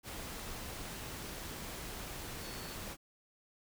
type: tone in noise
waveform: sine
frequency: 4435 Hz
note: C#8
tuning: in tune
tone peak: -53 dBFS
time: 2.38-2.78 s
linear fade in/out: 50 ms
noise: pink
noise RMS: -44 dBFS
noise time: 0.03-2.97 s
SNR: -12 dB
effects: none